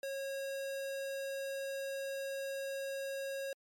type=tone; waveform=square; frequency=546 Hz; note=C#5; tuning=26 cents flat; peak=-38 dBFS; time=0.03-3.53 s; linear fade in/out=2 ms; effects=MP3 64 kbps